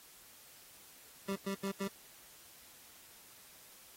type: tone bursts at uneven times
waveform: 25% pulse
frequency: 196 Hz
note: G3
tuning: in tune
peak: -31 dBFS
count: 4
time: 1.28-1.36 / 1.46-1.55 / 1.63-1.72 / 1.8-1.88 s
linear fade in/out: 10 ms
effects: white hiss -58 dBFS RMS until 3.96 s + AAC 48 kbps